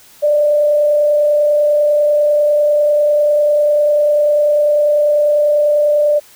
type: tone with frequency modulation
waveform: sine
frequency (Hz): 592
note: D5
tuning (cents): +14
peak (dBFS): -9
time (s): 0.22-6.2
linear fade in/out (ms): 20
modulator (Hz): 30.1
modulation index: 0.31
effects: white hiss -44 dBFS RMS until 6.35 s